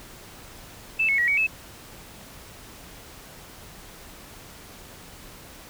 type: tone with pitch steps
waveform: sine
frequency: 2635 / 2196 / 1916 / 2251 / 2602 Hz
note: E7 / C#7 / A#6 / C#7 / E7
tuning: -1 / -17 / +47 / +26 / -23 cents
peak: -19 dBFS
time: 0.99-1.47 s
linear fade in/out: 10 ms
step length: 96 ms
effects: pink hiss -45 dBFS RMS until 5.69 s